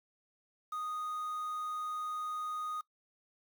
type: tone with quantisation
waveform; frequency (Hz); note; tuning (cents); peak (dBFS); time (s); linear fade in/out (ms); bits
triangle; 1240; D#6; -6; -34; 0.72-2.81; 5; 9
effects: noise-tail reverb RT60 0.1 s tail -20 dB re dry